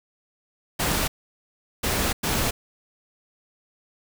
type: noise bursts at uneven times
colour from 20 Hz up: pink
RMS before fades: -24 dBFS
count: 3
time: 0.79-1.08 / 1.83-2.13 / 2.23-2.51 s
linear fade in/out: 10 ms
effects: none